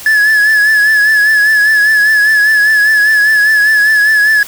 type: tone with vibrato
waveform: triangle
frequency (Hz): 1713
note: A6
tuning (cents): -47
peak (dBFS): -4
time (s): 0.06-4.43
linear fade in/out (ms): 2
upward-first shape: triangle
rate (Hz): 5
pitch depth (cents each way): 58
effects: white hiss -29 dBFS RMS until 4.47 s